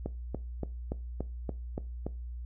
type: click train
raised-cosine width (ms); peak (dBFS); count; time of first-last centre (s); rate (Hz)
2; -20; 8; 0.06-2.066; 3.49
effects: noise-tail reverb RT60 0.3 s tail -19 dB re dry + added 60 Hz sine -37 dBFS peak until 2.45 s